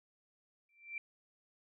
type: tone with exponential growth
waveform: sine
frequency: 2349 Hz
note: D7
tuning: in tune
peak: -36 dBFS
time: 0.69-0.98 s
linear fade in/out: 2 ms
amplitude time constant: 63 ms
effects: none